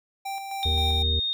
square tone with tremolo, 784 Hz, G5, in tune, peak -30 dBFS, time 0.25-1.03 s, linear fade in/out 10 ms, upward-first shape square, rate 3.8 Hz, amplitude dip 40%
sine tone, 3693 Hz, A#7, 17 cents flat, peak -24 dBFS, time 0.63-1.33 s, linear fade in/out 0 ms
harmonic tone, 77.78 Hz, D#2, in tune, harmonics 1 / 3 / 5 / 6, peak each -23 / -39 / -39 / -38 dBFS, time 0.65-1.2 s, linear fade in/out 10 ms
effects none

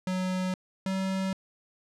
square tone pair in turn, 185 / 190.75 Hz, F#3 / G3, 0 / -47 cents, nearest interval minor second, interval 53 cents, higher second, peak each -28 dBFS, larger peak neither, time 0.07-0.54 / 0.86-1.33 s, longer neither, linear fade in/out 2 ms, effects low-pass 8000 Hz 12 dB/octave

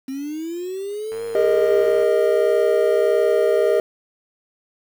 sine linear two-way sweep, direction up then down, 261.6 to 466.2 to 389.2 Hz, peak -25 dBFS, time 0.08-1.89 s, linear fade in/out 5 ms, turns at 1.25 s
click train, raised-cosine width 0.5 ms, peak -25 dBFS, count 96, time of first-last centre 1.12-2.033 s, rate 104 Hz
triangle chord, Ab suspended second, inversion none, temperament equal with one note detuned, 404.6 / 466.2 / 622.3 Hz, Ab4 / Bb4 / Eb5, -45 / 0 / 0 cents, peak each -17 dBFS, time 1.35-3.8 s, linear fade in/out 2 ms
effects 7-bit

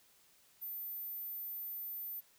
sine tone, 14080 Hz, A9, in tune, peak -40 dBFS, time 0.61-2.21 s, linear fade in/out 20 ms, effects white hiss -67 dBFS RMS until 2.38 s

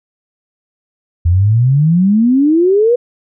sine exponential sweep, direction up, 82.41 to 498.1 Hz, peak -7 dBFS, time 1.25-2.96 s, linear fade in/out 10 ms, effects none

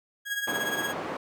35% pulse tone with tremolo, 1647 Hz, G#6, 15 cents flat, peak -24 dBFS, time 0.25-0.94 s, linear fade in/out 50 ms, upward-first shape triangle, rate 17 Hz, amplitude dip 70%
white band-pass noise, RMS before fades -34 dBFS, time 0.47-1.17 s, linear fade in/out 5 ms, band 180 to 950 Hz, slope 12 dB/octave
effects none

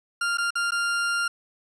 40% pulse tone with dropouts, 1396.9 Hz, F6, in tune, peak -22 dBFS, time 0.21-1.28 s, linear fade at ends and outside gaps 5 ms, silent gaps 0.373-0.382 / 0.506-0.554 / 0.708-0.719 s, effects resampled to 24000 Hz + 10-bit

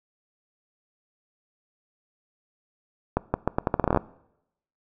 accelerating click train, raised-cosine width 1 ms, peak -7 dBFS, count 14, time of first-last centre 3.17-3.973 s, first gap 170 ms, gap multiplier 0.8, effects noise-tail reverb RT60 0.8 s tail -21 dB re dry

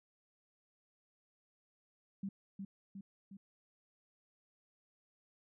sine tone with echo, 196 Hz, G3, in tune, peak -37 dBFS, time 2.23-2.29 s, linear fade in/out 5 ms, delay 360 ms, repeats 3, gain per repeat -4 dB, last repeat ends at 3.37 s, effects none

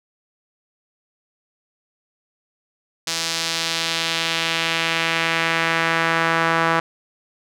sawtooth tone with band-pass filter sweep, 164.81 Hz, E3, in tune, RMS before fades -21 dBFS, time 3.07-6.8 s, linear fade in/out 5 ms, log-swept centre 5300 to 1300 Hz, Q 1.4, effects none

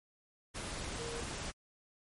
sine tone in noise, 466.2 Hz, A#4, in tune, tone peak -42 dBFS, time 0.98-1.22 s, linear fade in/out 20 ms, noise pink, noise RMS -41 dBFS, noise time 0.54-1.52 s, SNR -4 dB, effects MP3 48 kbps

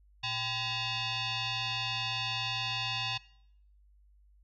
sine tone with frequency modulation, 116.54 Hz, A#2, in tune, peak -31 dBFS, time 0.23-3.18 s, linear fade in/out 10 ms, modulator 899 Hz, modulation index 4.7, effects noise-tail reverb RT60 0.7 s tail -22 dB re dry + added 50 Hz sine -59 dBFS peak until 4.43 s

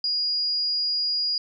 sine tone, 4870 Hz, D#8, 38 cents flat, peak -22 dBFS, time 0.04-1.38 s, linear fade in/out 2 ms, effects none

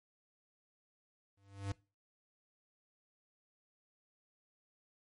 square tone with exponential growth, 99.1 Hz, G2, 19 cents sharp, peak -34 dBFS, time 1.37-1.72 s, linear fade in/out 5 ms, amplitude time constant 75 ms, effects noise-tail reverb RT60 0.3 s tail -21 dB re dry + MP3 48 kbps

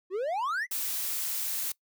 triangle exponential sweep, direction up, 350.5 to 2086 Hz, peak -26 dBFS, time 0.1-0.67 s, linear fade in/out 50 ms
blue noise, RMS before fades -32 dBFS, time 0.71-1.72 s, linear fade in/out 5 ms
effects noise-tail reverb RT60 0.1 s tail -22 dB re dry

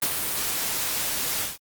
white noise with ADSR envelope, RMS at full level -22 dBFS, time 0.02-1.58 s, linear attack 5 ms, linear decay 66 ms, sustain -5 dB, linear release 160 ms, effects Opus 32 kbps

